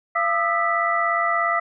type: tone cluster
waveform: sine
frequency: 683 / 1215 / 1312 / 1972 Hz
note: F5 / D#6 / E6 / B6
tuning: -39 / -42 / -9 / -3 cents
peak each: -24 dBFS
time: 0.15-1.6 s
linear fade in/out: 10 ms
effects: none